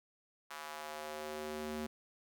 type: tone with high-pass filter sweep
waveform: square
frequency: 76.3 Hz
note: D#2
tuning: 33 cents flat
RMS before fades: -43 dBFS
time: 0.5-1.87 s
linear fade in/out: 10 ms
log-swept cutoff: 1100 to 230 Hz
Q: 1.5
effects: none